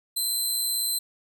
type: tone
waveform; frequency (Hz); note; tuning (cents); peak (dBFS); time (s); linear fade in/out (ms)
15% pulse; 4079; C8; -45; -18; 0.16-0.99; 10
effects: none